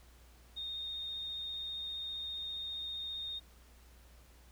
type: tone with vibrato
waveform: sine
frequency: 3686 Hz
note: A#7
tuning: 20 cents flat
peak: -38 dBFS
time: 0.56-3.4 s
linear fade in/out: 20 ms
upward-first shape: sine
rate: 15 Hz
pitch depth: 11 cents each way
effects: added 60 Hz sine -58 dBFS peak until 4.51 s + pink hiss -64 dBFS RMS until 4.51 s